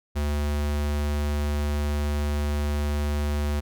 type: tone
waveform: square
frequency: 73.42 Hz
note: D2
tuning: in tune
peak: -24 dBFS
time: 0.15-3.61 s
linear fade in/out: 20 ms
effects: none